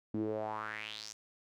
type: tone with band-pass filter sweep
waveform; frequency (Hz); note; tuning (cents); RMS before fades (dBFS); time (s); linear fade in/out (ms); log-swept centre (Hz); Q
sawtooth; 107.6; A2; -38; -39; 0.14-1.13; 5; 260 to 6500; 4.6
effects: none